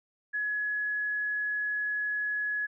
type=tone; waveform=sine; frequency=1689 Hz; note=G#6; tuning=29 cents sharp; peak=-28 dBFS; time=0.33-2.67 s; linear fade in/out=20 ms; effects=none